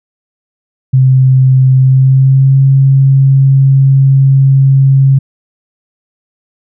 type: tone with pitch glide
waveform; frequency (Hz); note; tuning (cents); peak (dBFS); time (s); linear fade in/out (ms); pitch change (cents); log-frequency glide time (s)
sine; 130.81 to 135.58; C3 to C#3; 0 to -38; -3; 0.93-5.19; 10; +62; 1.76-2.61
effects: none